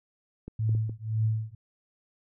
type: clicks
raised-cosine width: 3 ms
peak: -26 dBFS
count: 4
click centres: 0.48 / 0.693 / 0.75 / 0.895 s
type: tone with tremolo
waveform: sine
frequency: 110 Hz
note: A2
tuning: in tune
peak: -21 dBFS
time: 0.59-1.55 s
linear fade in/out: 5 ms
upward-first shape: triangle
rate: 1.9 Hz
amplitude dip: 100%
effects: none